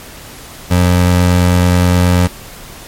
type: tone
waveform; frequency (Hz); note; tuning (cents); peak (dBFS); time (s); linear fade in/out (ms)
25% pulse; 89.3; F2; +39; -4; 0.7-2.28; 20
effects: pink hiss -33 dBFS RMS until 2.87 s + MP3 64 kbps